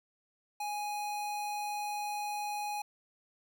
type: tone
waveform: square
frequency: 830.6 Hz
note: G#5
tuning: in tune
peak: -35 dBFS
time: 0.6-2.82 s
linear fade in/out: 5 ms
effects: none